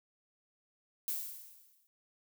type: noise with exponential decay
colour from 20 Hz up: violet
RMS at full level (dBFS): -34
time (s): 1.08-1.87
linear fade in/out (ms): 0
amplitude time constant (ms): 170
effects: none